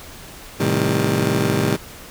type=chord; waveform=20% pulse; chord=A half-diminished seventh; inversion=none; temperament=just; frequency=110 / 132 / 158.4 / 198 Hz; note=A2 / C3 / Eb3 / G3; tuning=0 / +16 / +31 / +18 cents; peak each=-18 dBFS; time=0.59-1.77 s; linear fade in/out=20 ms; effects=pink hiss -39 dBFS RMS until 2.1 s